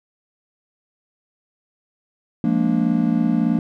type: chord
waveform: triangle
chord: Bb dominant seventh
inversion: second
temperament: just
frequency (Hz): 174.81 / 209.8 / 233.1 / 291.4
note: F3 / Ab3 / Bb3 / D4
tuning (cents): +2 / +18 / 0 / -13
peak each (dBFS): -20 / -22 / -17 / -21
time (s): 2.44-3.59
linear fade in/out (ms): 2
effects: none